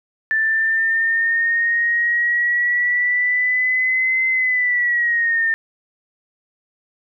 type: exponential two-way sweep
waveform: sine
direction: up then down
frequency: 1763 to 2061 to 1803 Hz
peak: -15 dBFS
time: 0.31-5.54 s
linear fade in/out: 0 ms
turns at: 4.28 s
effects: none